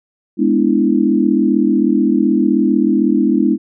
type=chord; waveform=sine; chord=E dominant seventh; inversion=first; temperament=equal; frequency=207.7 / 246.9 / 293.7 / 329.6 Hz; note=G#3 / B3 / D4 / E4; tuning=0 / 0 / 0 / 0 cents; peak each=-16 dBFS; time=0.37-3.58 s; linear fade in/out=50 ms; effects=none